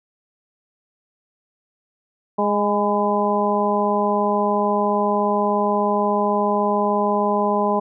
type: harmonic tone with a mistuned harmonic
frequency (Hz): 206.6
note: G#3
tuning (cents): -9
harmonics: 1 / 2 / 3 / 4 / 5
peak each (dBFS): -23 / -23 / -23 / -23 / -23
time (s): 2.38-7.8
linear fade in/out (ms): 10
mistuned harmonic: 5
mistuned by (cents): -39
effects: none